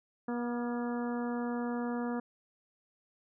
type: harmonic tone with a mistuned harmonic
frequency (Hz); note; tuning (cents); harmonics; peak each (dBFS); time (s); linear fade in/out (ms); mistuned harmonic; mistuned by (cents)
240.4; B3; -46; 1 / 2 / 3 / 4 / 5 / 6 / 7; -33 / -39 / -43 / -45 / -47 / -49 / -50; 0.28-2.2; 5; 6; -38
effects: none